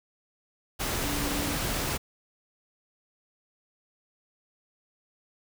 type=tone in noise; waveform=sine; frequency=289.1 Hz; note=D4; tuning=27 cents flat; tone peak=-34 dBFS; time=1.04-1.56 s; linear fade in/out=20 ms; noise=pink; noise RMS=-30 dBFS; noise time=0.79-1.98 s; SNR=-7 dB; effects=none